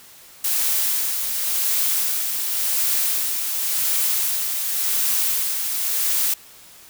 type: noise with tremolo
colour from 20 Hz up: blue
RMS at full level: -20 dBFS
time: 0.44-6.34 s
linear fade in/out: 5 ms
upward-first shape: sine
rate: 0.91 Hz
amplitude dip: 40%
effects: white hiss -46 dBFS RMS until 6.89 s